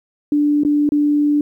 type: tone with dropouts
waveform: sine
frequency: 293.7 Hz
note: D4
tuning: in tune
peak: -12 dBFS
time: 0.32-1.41 s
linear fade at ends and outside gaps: 2 ms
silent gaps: 0.635-0.649 / 0.891-0.92 s
effects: 9-bit